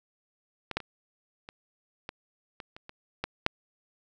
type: clicks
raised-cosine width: 0.3 ms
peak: -18 / -12 / -26 / -26 / -20 / -24 / -28 / -27 / -14 / -6 dBFS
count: 10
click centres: 0.713 / 0.77 / 0.803 / 1.489 / 2.091 / 2.602 / 2.765 / 2.894 / 3.24 / 3.464 s
effects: none